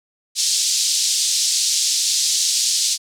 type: band-pass noise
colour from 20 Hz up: pink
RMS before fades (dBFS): -19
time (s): 0.35-2.98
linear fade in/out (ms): 50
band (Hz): 4200 to 8100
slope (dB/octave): 24
effects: none